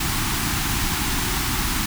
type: band-stop noise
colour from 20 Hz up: pink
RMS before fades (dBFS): -23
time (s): 0-1.86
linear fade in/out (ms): 5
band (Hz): 360 to 770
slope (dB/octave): 48
effects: none